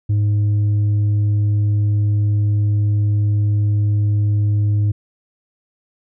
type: tone with tanh clipping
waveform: sine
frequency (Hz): 103.83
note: G#2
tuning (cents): 0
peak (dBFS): -14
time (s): 0.09-4.92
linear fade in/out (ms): 10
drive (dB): 3
effects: none